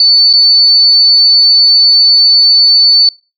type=tone with dropouts; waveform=sine; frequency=4496 Hz; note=C#8; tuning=24 cents sharp; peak=-3 dBFS; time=0-3.09 s; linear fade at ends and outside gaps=2 ms; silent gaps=0.33-0.335 s; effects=noise-tail reverb RT60 0.3 s tail -24 dB re dry